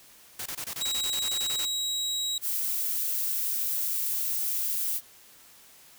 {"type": "noise bursts", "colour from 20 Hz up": "white", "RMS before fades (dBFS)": -35, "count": 14, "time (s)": [0.39, 1.655], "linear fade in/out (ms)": 5, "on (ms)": 69, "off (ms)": 23}
{"type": "tone", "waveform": "30% pulse", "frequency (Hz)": 3840, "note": "B7", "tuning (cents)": -49, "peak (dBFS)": -25, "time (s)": [0.81, 2.38], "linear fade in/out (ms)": 2}
{"type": "noise", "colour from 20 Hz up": "violet", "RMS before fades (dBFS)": -29, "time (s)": [2.41, 5.01], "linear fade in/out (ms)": 50}
{"effects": ["white hiss -54 dBFS RMS until 5.98 s"]}